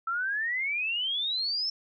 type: exponential sweep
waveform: sine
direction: up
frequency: 1318.5 to 5390 Hz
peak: -27 dBFS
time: 0.07-1.7 s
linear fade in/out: 5 ms
effects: none